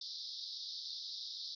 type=band-pass noise; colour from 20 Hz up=white; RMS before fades=-45 dBFS; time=0.01-1.55 s; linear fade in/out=5 ms; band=3600 to 5300 Hz; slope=96 dB/octave; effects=none